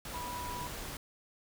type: tone in noise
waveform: sine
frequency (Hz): 980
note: B5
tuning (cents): -14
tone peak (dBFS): -39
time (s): 0.14-0.67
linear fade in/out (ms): 2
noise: pink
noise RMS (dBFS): -42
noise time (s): 0.05-0.97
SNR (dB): 0
effects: none